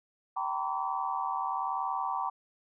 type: tone cluster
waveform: sine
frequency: 775 / 925 / 1006 / 1147 Hz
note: G5 / A#5 / B5 / D6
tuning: -20 / -14 / +32 / -41 cents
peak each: -35 / -35 / -36 / -35 dBFS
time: 0.36-2.3 s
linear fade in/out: 10 ms
effects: none